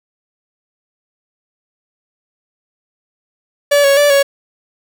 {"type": "tone with pitch steps", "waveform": "45% pulse", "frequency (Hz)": [575, 556, 581, 558], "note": ["D5", "C#5", "D5", "C#5"], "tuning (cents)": [-37, 5, -19, 11], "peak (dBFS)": -8, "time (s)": [3.71, 4.23], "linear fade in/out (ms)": 10, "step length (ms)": 130, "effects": ["7-bit"]}